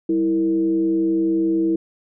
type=tone with frequency modulation; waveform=sine; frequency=327.5 Hz; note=E4; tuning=11 cents flat; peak=-16 dBFS; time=0.09-1.76 s; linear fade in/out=5 ms; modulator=133 Hz; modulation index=0.46; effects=none